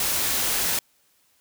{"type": "noise", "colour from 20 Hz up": "white", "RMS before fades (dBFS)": -24, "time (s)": [0, 0.79], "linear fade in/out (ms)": 2, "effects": ["white hiss -64 dBFS RMS until 1.4 s"]}